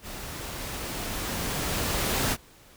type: noise with level ramp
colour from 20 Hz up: pink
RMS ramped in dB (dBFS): -39 to -25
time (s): 0.02-2.37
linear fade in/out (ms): 50
effects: pink hiss -54 dBFS RMS until 2.76 s